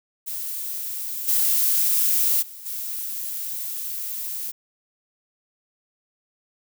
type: noise with level steps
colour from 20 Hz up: violet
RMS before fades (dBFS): -30 / -20 / -40 / -30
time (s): 0.26-4.52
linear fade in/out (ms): 20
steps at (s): 1.27 / 2.41 / 2.65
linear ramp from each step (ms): 20
effects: none